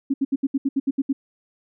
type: tone bursts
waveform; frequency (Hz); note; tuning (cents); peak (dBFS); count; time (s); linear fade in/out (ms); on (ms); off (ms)
sine; 272.8; C#4; -28; -17; 10; 0.1-1.13; 10; 40; 70
effects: none